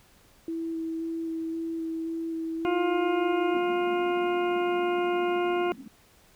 sine tone with vibrato, 327.1 Hz, E4, 13 cents flat, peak -29 dBFS, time 0.48-3.57 s, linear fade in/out 2 ms, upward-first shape square, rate 1.9 Hz, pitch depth 9 cents each way
harmonic tone, 353.3 Hz, F4, 20 cents sharp, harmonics 1 / 2 / 3 / 4 / 6 / 7 / 8, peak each -25 / -31 / -35 / -37 / -41 / -42 / -43 dBFS, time 2.65-5.72 s, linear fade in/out 0 ms
white band-pass noise, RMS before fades -44 dBFS, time 3.53-5.88 s, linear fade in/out 5 ms, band 200 to 270 Hz, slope 48 dB/octave
effects pink hiss -59 dBFS RMS until 6.35 s

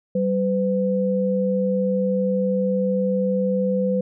sine tone pair together, 192.2 / 504.9 Hz, G3 / B4, -34 / +38 cents, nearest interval octave + perfect fourth, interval 1672 cents, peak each -21 dBFS, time 0.15-4.01 s, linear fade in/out 5 ms, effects none

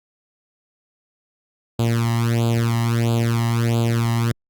sawtooth tone with flanger, 116.4 Hz, A#2, 2 cents flat, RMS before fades -19 dBFS, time 1.79-4.32 s, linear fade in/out 5 ms, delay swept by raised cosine 0.26 to 1.02 ms, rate 1.5 Hz, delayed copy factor +0.9, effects Opus 48 kbps

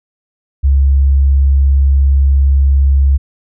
sine tone, 68.6 Hz, C#2, 17 cents flat, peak -6 dBFS, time 0.63-3.18 s, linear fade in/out 20 ms, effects none

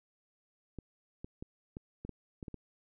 clicks, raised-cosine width 3 ms, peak -29 dBFS, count 9, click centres 0.787 / 1.245 / 1.425 / 1.769 / 2.05 / 2.093 / 2.428 / 2.482 / 2.543 s, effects none

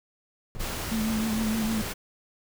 brown noise with exponential decay, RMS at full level -33 dBFS, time 0.55-1 s, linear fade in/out 0 ms, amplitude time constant 97 ms
pink noise, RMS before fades -33 dBFS, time 0.59-1.94 s, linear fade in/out 20 ms
sine tone with vibrato, 220 Hz, A3, in tune, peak -25 dBFS, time 0.91-1.82 s, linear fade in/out 10 ms, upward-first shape triangle, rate 6.5 Hz, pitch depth 45 cents each way
effects none

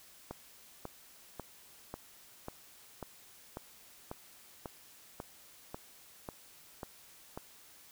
click train, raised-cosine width 1 ms, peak -26 dBFS, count 14, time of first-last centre 0.31-7.375 s, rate 1.84 Hz, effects white hiss -58 dBFS RMS until 7.91 s

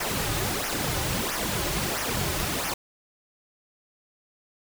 pink noise with flanger, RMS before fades -28 dBFS, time 0-2.74 s, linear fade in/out 5 ms, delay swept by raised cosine 0.24 to 4.44 ms, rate 1.5 Hz, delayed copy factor -0.7, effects none

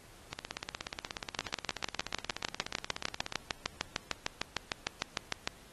two click trains, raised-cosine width 0.2 ms, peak -19 / -13 dBFS, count 51 / 28, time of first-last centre 0.33-3.324 / 1.39-5.475 s, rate 16.7 / 6.61 Hz, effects pink hiss -57 dBFS RMS until 5.72 s + AAC 32 kbps

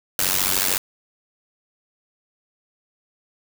white noise with amplitude modulation, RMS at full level -17 dBFS, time 0.19-0.78 s, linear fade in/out 2 ms, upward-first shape sine, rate 93.6 Hz, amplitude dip 95%, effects none

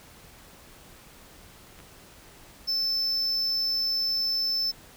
clicks, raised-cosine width 0.3 ms, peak -33 dBFS, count 2, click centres 1.79 / 1.802 s
triangle tone, 5280 Hz, E8, 2 cents sharp, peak -23 dBFS, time 2.67-4.72 s, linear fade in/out 20 ms
effects pink hiss -51 dBFS RMS until 4.96 s

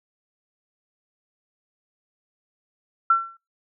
sine tone with exponential decay, 1350 Hz, E6, 41 cents sharp, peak -11 dBFS, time 3.1-3.37 s, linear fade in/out 5 ms, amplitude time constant 58 ms, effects noise-tail reverb RT60 0.2 s tail -23 dB re dry

